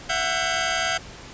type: tone cluster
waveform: 15% pulse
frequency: 668 / 739 / 1593 Hz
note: E5 / F#5 / G6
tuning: +23 / -2 / +27 cents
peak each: -20 dBFS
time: 0.09-0.98 s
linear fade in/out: 10 ms
effects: pink hiss -41 dBFS RMS until 1.33 s + resampled to 16000 Hz